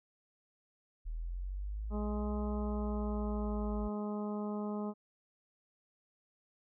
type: linear two-way sweep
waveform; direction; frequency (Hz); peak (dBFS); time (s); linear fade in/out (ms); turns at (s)
sine; up then down; 38.73 to 61.74 to 53.6; -36; 1.05-3.89; 20; 2.31
type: harmonic tone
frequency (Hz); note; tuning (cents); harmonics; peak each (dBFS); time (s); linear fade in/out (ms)
208.8; G#3; +10; 1 / 2 / 3 / 4 / 5 / 6; -36 / -42 / -46 / -48 / -50 / -52; 1.9-4.94; 50
effects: none